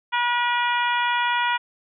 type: harmonic tone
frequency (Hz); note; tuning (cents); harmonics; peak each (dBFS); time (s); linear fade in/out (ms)
482.1; B4; -42; 2 / 3 / 4 / 5 / 6 / 7; -22 / -26 / -28 / -30 / -32 / -33; 0.12-1.58; 20
effects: none